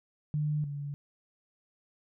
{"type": "tone pair in turn", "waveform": "sine", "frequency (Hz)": [150, 143.46], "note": ["D3", "D3"], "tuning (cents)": [37, -40], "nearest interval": "minor second", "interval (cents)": 77, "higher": "first", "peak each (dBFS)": [-27, -34], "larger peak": "first", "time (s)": [[0.34, 0.64], [0.64, 0.94]], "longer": "neither", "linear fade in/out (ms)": 0, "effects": []}